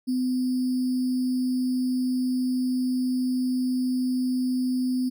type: tone with sample-and-hold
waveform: sine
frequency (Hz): 253.8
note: B3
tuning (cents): +47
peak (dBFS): -22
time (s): 0.07-5.1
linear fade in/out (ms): 20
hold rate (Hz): 4900
effects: none